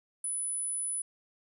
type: tone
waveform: sine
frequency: 9980 Hz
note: D#9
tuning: 4 cents sharp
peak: -31 dBFS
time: 0.24-1.02 s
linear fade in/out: 5 ms
effects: none